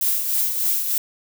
violet noise with tremolo, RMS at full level -19 dBFS, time 0.01-0.98 s, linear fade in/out 2 ms, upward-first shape triangle, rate 3.3 Hz, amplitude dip 55%, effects none

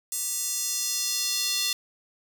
square tone with high-pass filter sweep, 392 Hz, G4, in tune, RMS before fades -28 dBFS, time 0.12-1.73 s, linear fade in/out 2 ms, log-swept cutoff 7900 to 3900 Hz, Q 1.9, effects none

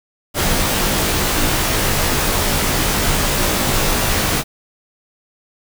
pink noise with comb filter, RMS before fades -17 dBFS, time 0.34-4.44 s, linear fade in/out 50 ms, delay 18 ms, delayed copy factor -0.95, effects none

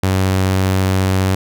sawtooth tone, 94.7 Hz, F#2, 41 cents sharp, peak -9 dBFS, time 0.03-1.35 s, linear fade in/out 5 ms, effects none

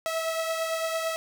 sawtooth beating tone pair, 649 / 657.9 Hz, E5 / E5, -27 / -4 cents, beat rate 8.9 Hz, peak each -24 / -31 dBFS, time 0.06-1.16 s, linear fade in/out 0 ms, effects none

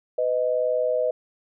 sine tone pair together, 501.7 / 622.3 Hz, B4 / D#5, +27 / 0 cents, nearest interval major third, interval 373 cents, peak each -23 dBFS, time 0.18-1.11 s, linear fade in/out 5 ms, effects none

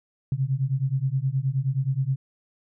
sine beating tone pair, 129.2 / 138.7 Hz, C3 / C#3, -21 / +1 cents, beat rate 9.5 Hz, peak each -25 / -25 dBFS, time 0.32-2.16 s, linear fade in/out 2 ms, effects none

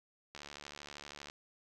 click train, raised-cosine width 0.2 ms, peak -29 dBFS, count 70, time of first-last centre 0.35-1.299 s, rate 72.7 Hz, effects none

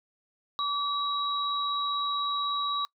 sine tone pair together, 1149 / 3865 Hz, D6 / B7, -38 / -38 cents, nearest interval octave + major sixth, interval 2100 cents, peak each -28 / -31 dBFS, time 0.59-2.85 s, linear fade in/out 0 ms, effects noise-tail reverb RT60 0.1 s tail -24 dB re dry

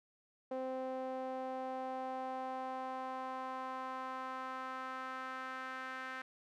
sawtooth tone with band-pass filter sweep, 260 Hz, C4, 11 cents flat, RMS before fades -42 dBFS, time 0.51-6.22 s, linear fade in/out 5 ms, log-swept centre 570 to 1600 Hz, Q 2.6, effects none

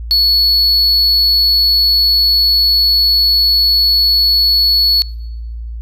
triangle tone, 4400 Hz, C#8, 14 cents flat, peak -7 dBFS, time 0.11-5.02 s, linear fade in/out 0 ms, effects noise-tail reverb RT60 1.0 s tail -24 dB re dry + added 57 Hz sine -22 dBFS peak until 5.81 s

